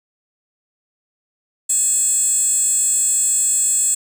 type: tone with high-pass filter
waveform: 15% pulse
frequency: 853 Hz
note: G#5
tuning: 46 cents sharp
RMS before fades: -17 dBFS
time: 1.69-3.95 s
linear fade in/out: 10 ms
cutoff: 7800 Hz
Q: 9.9
effects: none

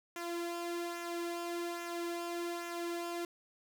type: tone with flanger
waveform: sawtooth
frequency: 343.7 Hz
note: F4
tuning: 28 cents flat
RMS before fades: -39 dBFS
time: 0.16-3.25 s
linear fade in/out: 2 ms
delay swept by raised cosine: 0.22 to 2.42 ms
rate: 1.2 Hz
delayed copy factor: -0.55
effects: none

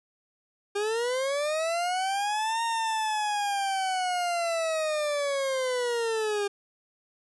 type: linear two-way sweep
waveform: 40% pulse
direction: up then down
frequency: 400 to 926 to 400 Hz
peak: -25 dBFS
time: 0.75-6.48 s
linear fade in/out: 10 ms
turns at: 2.63 s
effects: resampled to 24000 Hz + 11-bit

